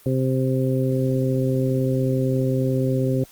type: harmonic tone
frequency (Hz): 130.81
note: C3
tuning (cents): 0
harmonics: 1 / 2 / 3 / 4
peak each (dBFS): -21 / -24 / -26 / -27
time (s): 0.06-3.24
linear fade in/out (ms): 2
effects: white hiss -50 dBFS RMS until 3.31 s + Opus 32 kbps